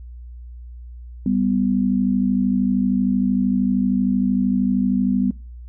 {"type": "tone pair together", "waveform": "sine", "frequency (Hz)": [196, 249], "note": ["G3", "B3"], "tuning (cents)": [0, 14], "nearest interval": "major third", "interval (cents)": 414, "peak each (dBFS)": -19, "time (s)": [1.26, 5.31], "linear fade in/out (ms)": 2, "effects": ["noise-tail reverb RT60 0.4 s tail -25 dB re dry", "added 60 Hz sine -34 dBFS peak until 5.68 s"]}